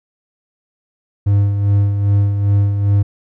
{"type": "tone with tremolo", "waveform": "triangle", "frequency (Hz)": 100.9, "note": "G#2", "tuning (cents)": -49, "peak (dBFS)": -7, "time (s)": [1.26, 3.03], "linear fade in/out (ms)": 10, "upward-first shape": "sine", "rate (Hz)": 2.5, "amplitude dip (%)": 50, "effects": []}